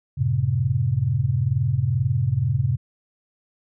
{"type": "chord", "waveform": "sine", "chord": "F# diminished", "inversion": "none", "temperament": "just", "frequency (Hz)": [92.5, 111, 133.2], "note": ["F#2", "A2", "C3"], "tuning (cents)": [0, 16, 31], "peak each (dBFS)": [-26, -23, -21], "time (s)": [0.17, 2.77], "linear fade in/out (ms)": 20, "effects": []}